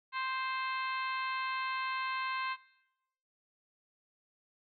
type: harmonic tone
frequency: 523.3 Hz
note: C5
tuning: in tune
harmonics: 2 / 3 / 4 / 5 / 6 / 7 / 8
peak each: -35 / -40 / -41 / -43 / -49 / -52 / -48 dBFS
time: 0.12-2.57 s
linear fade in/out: 50 ms
effects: noise-tail reverb RT60 0.9 s tail -21 dB re dry